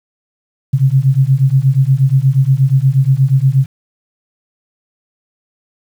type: beating tone pair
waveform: sine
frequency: 129.9 / 138.3 Hz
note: C3 / C#3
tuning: -12 / -4 cents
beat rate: 8.4 Hz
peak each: -11 dBFS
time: 0.73-3.66 s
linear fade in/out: 10 ms
effects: 7-bit